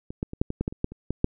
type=clicks; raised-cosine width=3 ms; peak=-22 / -14 / -22 / -8 / -16 / -13 / -13 / -25 / -11 / -26 / -13 / -7 dBFS; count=12; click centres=0.105 / 0.229 / 0.334 / 0.415 / 0.504 / 0.61 / 0.679 / 0.725 / 0.844 / 0.92 / 1.106 / 1.244 s; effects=none